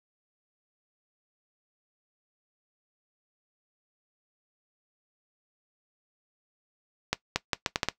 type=accelerating click train; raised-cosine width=0.2 ms; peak=-7 dBFS; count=7; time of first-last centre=7.13-7.886 s; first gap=230 ms; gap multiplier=0.75; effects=noise-tail reverb RT60 0.1 s tail -18 dB re dry